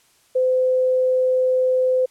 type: tone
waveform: sine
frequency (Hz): 512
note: C5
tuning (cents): -38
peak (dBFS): -15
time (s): 0.35-2.06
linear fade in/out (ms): 10
effects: white hiss -58 dBFS RMS until 2.1 s + low-pass 11000 Hz 12 dB/octave